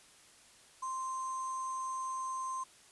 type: tone with sample-and-hold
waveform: sine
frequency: 1045 Hz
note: C6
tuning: 2 cents flat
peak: -35 dBFS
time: 0.82-2.64 s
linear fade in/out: 10 ms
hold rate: 7350 Hz
effects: white hiss -60 dBFS RMS until 2.91 s + resampled to 24000 Hz